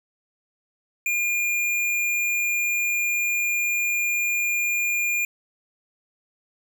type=tone; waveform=square; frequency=2414 Hz; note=D7; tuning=47 cents sharp; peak=-22 dBFS; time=1.06-5.25 s; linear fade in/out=2 ms; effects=none